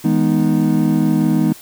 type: chord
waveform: triangle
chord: E major seventh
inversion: none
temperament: equal with one note detuned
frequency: 161.14 / 207.7 / 246.9 / 311.1 Hz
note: E3 / G#3 / B3 / D#4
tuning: -39 / 0 / 0 / 0 cents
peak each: -16 dBFS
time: 0.04-1.53 s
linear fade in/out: 10 ms
effects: white hiss -40 dBFS RMS until 1.61 s